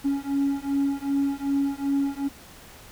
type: beating tone pair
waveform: triangle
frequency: 277.2 / 279.8 Hz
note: C#4 / C#4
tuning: 0 / +16 cents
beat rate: 2.6 Hz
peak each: -23 dBFS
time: 0.04-2.29 s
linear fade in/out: 20 ms
effects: tanh soft clip ceiling -14 dBFS + pink hiss -47 dBFS RMS until 2.91 s